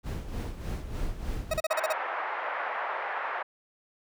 brown noise with tremolo, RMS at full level -31 dBFS, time 0.03-1.61 s, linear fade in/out 50 ms, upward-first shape sine, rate 3.3 Hz, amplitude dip 65%
40% pulse tone bursts, 634 Hz, D#5, 32 cents sharp, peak -24 dBFS, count 7, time 1.51-1.928 s, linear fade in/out 5 ms, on 28 ms, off 37 ms
pink band-pass noise, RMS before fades -33 dBFS, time 1.7-3.43 s, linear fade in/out 10 ms, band 640 to 1900 Hz, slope 24 dB/octave
effects none

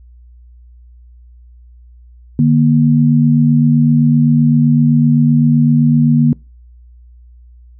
sine tone pair together, 149.71 / 237.5 Hz, D3 / A#3, +34 / +33 cents, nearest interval minor sixth, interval 799 cents, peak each -10 dBFS, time 2.39-6.33 s, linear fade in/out 2 ms, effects noise-tail reverb RT60 0.3 s tail -25 dB re dry + added 60 Hz sine -38 dBFS peak until 7.79 s

